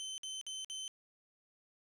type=tone bursts; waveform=25% pulse; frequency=3074 Hz; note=G7; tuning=35 cents flat; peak=-37 dBFS; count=4; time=0-0.879 s; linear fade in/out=0 ms; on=180 ms; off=53 ms; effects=resampled to 32000 Hz